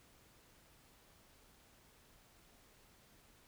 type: silence
effects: pink hiss -66 dBFS RMS until 3.47 s